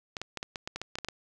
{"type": "clicks", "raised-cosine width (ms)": 0.2, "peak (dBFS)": -18, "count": 12, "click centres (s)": [0.168, 0.216, 0.373, 0.429, 0.558, 0.675, 0.76, 0.816, 0.955, 0.986, 1.047, 1.086], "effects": []}